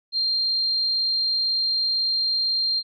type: tone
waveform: sine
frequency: 4186 Hz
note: C8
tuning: in tune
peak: -20 dBFS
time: 0.12-2.83 s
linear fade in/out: 50 ms
effects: none